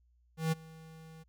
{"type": "tone with ADSR envelope", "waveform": "square", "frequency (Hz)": 160.6, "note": "E3", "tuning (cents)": -45, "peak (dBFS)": -27, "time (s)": [0.37, 1.24], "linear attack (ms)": 150, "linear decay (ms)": 20, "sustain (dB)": -23, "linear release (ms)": 20, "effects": ["added 60 Hz sine -65 dBFS peak until 1.28 s"]}